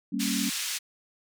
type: chord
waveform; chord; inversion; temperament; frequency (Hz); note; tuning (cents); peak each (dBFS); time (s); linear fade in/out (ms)
sine; G diminished; none; equal; 196 / 233.1 / 277.2; G3 / Bb3 / Db4; 0 / 0 / 0; -31; 0.12-0.5; 10
type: band-pass noise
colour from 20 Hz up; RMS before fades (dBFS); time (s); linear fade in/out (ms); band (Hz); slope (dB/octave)
white; -32; 0.19-0.79; 20; 2000 to 7500; 12
effects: none